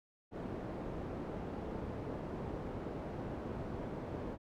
white low-pass noise, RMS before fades -42 dBFS, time 0.31-4.38 s, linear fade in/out 50 ms, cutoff 460 Hz, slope 12 dB/octave, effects none

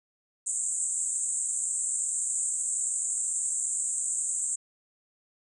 white band-pass noise, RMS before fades -30 dBFS, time 0.46-4.56 s, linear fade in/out 10 ms, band 7200 to 8600 Hz, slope 96 dB/octave, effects none

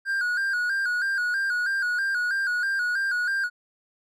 triangle tone with vibrato, 1522 Hz, F#6, 48 cents sharp, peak -21 dBFS, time 0.05-3.5 s, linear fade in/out 50 ms, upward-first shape square, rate 3.1 Hz, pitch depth 75 cents each way, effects none

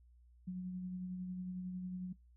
sine tone with tremolo, 182.7 Hz, F#3, 22 cents flat, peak -38 dBFS, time 0.47-2.13 s, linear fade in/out 10 ms, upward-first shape sine, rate 11 Hz, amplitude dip 25%, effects noise-tail reverb RT60 0.2 s tail -23 dB re dry + added 60 Hz sine -61 dBFS peak until 2.36 s

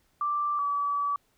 sine tone pair in turn, 1174.7 / 1147.2 Hz, D6 / D6, 0 / -41 cents, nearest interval unison, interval 41 cents, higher first, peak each -25 dBFS, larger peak neither, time 0.21-0.59 / 0.59-1.16 s, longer second, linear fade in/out 2 ms, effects pink hiss -69 dBFS RMS until 1.37 s

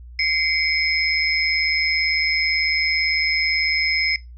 sine tone cluster, 2081 / 2239 / 5150 Hz, C7 / C#7 / E8, -10 / +17 / -41 cents, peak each -22 dBFS, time 0.19-4.16 s, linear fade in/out 2 ms, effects noise-tail reverb RT60 0.2 s tail -20 dB re dry + added 60 Hz sine -37 dBFS peak until 4.37 s

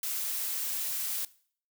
blue noise, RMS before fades -33 dBFS, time 0.03-1.25 s, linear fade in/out 2 ms, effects noise-tail reverb RT60 0.5 s tail -19 dB re dry

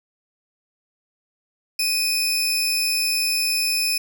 sawtooth tone pair together, 2489 / 5274 Hz, D#7 / E8, 0 / 0 cents, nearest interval octave + minor second, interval 1300 cents, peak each -20 / -19 dBFS, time 1.79-3.98 s, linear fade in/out 5 ms, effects none

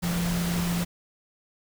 sine tone in noise, 173.3 Hz, F3, 13 cents flat, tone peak -25 dBFS, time 0.02-0.85 s, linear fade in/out 20 ms, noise pink, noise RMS -32 dBFS, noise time 0.02-0.85 s, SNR +4 dB, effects none

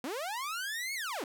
sawtooth linear two-way sweep, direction up then down, 228.4 to 2230 to 228.4 Hz, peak -31 dBFS, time 0.04-1.24 s, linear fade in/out 2 ms, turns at 0.94 s, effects none

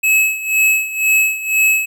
square tone with tremolo, 2581 Hz, E7, 37 cents flat, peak -10 dBFS, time 0.03-1.86 s, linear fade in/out 10 ms, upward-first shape sine, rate 2 Hz, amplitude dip 80%, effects none

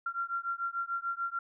sine beating tone pair, 1373 / 1379.8 Hz, F6 / F6, -30 / -21 cents, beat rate 6.8 Hz, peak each -35 / -35 dBFS, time 0.06-1.39 s, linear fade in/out 5 ms, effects none

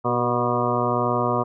harmonic tone with a mistuned harmonic, 121.4 Hz, B2, 29 cents flat, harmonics 1 / 2 / 3 / 4 / 5 / 6 / 8 / 9 / 10, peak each -28 / -28 / -28 / -28 / -28 / -28 / -28 / -28 / -28 dBFS, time 0.04-1.44 s, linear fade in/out 20 ms, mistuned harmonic 3, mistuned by +31 cents, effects none

